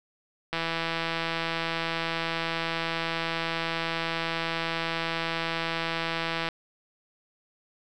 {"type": "click train", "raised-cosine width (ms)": 0.3, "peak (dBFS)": -13, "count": 984, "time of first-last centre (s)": [0.53, 6.488], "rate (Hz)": 165, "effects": []}